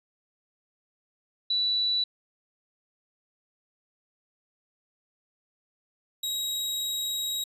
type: tone pair in turn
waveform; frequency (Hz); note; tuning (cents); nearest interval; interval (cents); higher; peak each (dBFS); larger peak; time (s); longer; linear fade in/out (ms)
sine / sawtooth; 3951 / 3819; B7 / A#7; 0 / +41; minor second; 59; first; -23 / -25; first; 1.5-2.04 / 6.23-7.44; second; 5
effects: resampled to 32000 Hz